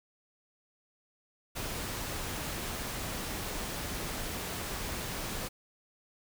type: noise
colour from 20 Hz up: pink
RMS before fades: -37 dBFS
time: 1.55-5.49 s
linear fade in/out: 20 ms
effects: none